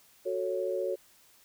sine chord, F# minor, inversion none, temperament just, 370 / 444 / 555 Hz, F#4 / A4 / C#5, 0 / +16 / +2 cents, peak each -33 / -35 / -32 dBFS, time 0.25-0.96 s, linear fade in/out 20 ms, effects white hiss -61 dBFS RMS until 1.44 s

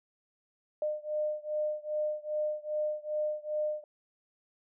sine beating tone pair, 605 / 607.5 Hz, D#5 / D#5, -49 / -42 cents, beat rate 2.5 Hz, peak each -33 / -34 dBFS, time 0.82-3.84 s, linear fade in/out 2 ms, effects none

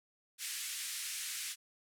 white band-pass noise, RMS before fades -41 dBFS, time 0.38-1.56 s, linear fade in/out 50 ms, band 1700 to 11000 Hz, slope 24 dB/octave, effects none

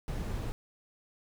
brown noise, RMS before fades -35 dBFS, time 0.08-0.52 s, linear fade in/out 0 ms, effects none

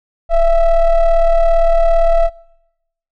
triangle ring-modulated tone, 326.2 Hz, E4, 18 cents flat, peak -3 dBFS, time 0.29-2.3 s, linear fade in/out 50 ms, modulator 345 Hz, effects noise-tail reverb RT60 0.9 s tail -25 dB re dry

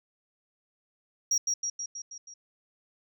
sine tone with echo, 5680 Hz, F8, 28 cents sharp, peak -20 dBFS, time 1.31-1.38 s, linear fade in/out 5 ms, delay 160 ms, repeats 6, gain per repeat -4 dB, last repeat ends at 2.34 s, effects tanh soft clip ceiling -21 dBFS

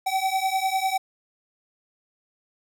square beating tone pair, 760 / 770 Hz, F#5 / G5, +46 / -31 cents, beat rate 10 Hz, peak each -26 dBFS, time 0.06-0.98 s, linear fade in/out 10 ms, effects none

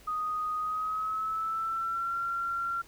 sine tone with pitch glide, 1244.5 to 1372.9 Hz, D#6 to F6, 0 to -30 cents, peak -29 dBFS, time 0.07-2.82 s, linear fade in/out 10 ms, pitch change +170 cents, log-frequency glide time 0.58-2.17 s, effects added 50 Hz sine -63 dBFS peak until 2.87 s + pink hiss -56 dBFS RMS until 2.87 s

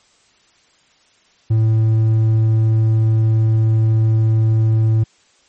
sine tone with hard clipping, 110.8 Hz, A2, 13 cents sharp, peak -12 dBFS, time 1.5-5.04 s, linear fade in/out 10 ms, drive 3 dB, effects white hiss -55 dBFS RMS until 5.48 s + MP3 32 kbps

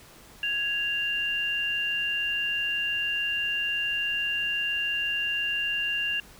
sine tone pair together, 1661.2 / 2786 Hz, G#6 / F7, 0 / -5 cents, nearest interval major sixth, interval 895 cents, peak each -32 / -26 dBFS, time 0.43-6.2 s, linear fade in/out 2 ms, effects pink hiss -51 dBFS RMS until 6.39 s

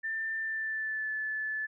sine tone with pitch glide, 1786 to 1737.2 Hz, A6 to A6, +25 to -23 cents, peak -31 dBFS, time 0.03-1.67 s, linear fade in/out 20 ms, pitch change -48 cents, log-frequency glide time 0.38-1.11 s, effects none

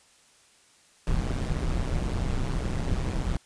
brown noise with amplitude modulation, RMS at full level -24 dBFS, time 1.07-3.37 s, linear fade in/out 2 ms, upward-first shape sine, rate 127 Hz, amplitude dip 75%, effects white hiss -59 dBFS RMS until 3.45 s + resampled to 22050 Hz

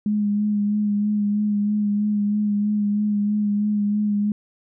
sine tone with vibrato, 207.5 Hz, G#3, 1 cent flat, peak -18 dBFS, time 0.06-4.32 s, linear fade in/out 2 ms, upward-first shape sine, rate 3.1 Hz, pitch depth 24 cents each way, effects none

